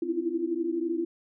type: tone cluster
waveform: sine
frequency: 259.7 / 318.8 / 330.3 / 342.4 Hz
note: C4 / D#4 / E4 / F4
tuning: -13 / +42 / +4 / -34 cents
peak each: -37 / -34 / -32 / -29 dBFS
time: 0.02-1.05 s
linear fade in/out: 5 ms
effects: none